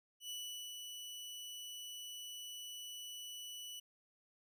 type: tone with ADSR envelope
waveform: sawtooth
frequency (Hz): 2960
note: F#7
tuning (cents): 0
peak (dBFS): -39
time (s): 0.2-3.8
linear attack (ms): 96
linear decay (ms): 430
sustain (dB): -4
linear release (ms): 9
effects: none